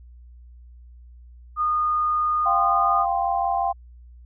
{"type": "tone", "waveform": "sine", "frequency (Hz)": 1226, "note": "D#6", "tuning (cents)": -26, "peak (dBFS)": -19, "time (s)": [1.56, 3.06], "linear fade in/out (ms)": 50}
{"type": "chord", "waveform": "sine", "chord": "F suspended second", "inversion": "none", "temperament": "equal", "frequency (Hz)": [698.5, 784, 1046.5], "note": ["F5", "G5", "C6"], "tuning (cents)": [0, 0, 0], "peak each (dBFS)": [-24, -23, -28], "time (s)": [2.45, 3.73], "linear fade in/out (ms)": 20}
{"effects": ["added 60 Hz sine -43 dBFS peak until 4.25 s"]}